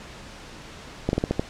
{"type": "slowing click train", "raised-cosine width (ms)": 2, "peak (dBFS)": -8, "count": 6, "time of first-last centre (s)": [1.09, 1.395], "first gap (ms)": 41, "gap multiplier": 1.2, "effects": ["pink hiss -42 dBFS RMS until 1.49 s", "low-pass 6000 Hz 12 dB/octave"]}